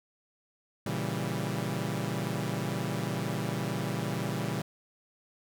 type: chord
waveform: sawtooth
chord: A# diminished seventh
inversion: none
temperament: equal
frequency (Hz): 116.54 / 138.59 / 164.81 / 196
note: A#2 / C#3 / E3 / G3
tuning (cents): 0 / 0 / 0 / 0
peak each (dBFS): -32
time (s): 0.86-4.62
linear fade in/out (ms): 5
effects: none